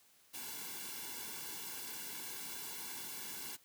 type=noise with comb filter; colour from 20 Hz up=white; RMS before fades=-45 dBFS; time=0.33-3.57 s; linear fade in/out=20 ms; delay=1.6 ms; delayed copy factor=-0.85; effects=white hiss -67 dBFS RMS until 3.64 s + high-pass 80 Hz 12 dB/octave